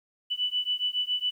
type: beating tone pair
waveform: sine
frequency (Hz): 2972 / 2979.2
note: F#7 / F#7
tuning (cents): +7 / +11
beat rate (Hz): 7.2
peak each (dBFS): -29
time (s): 0.3-1.31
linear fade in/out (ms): 20
effects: 10-bit